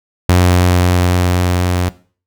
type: tone with level ramp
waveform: sawtooth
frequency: 89.6 Hz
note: F2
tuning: 45 cents sharp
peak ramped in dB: -3 to -9 dBFS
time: 0.29-1.89 s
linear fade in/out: 0 ms
effects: noise-tail reverb RT60 0.4 s tail -18 dB re dry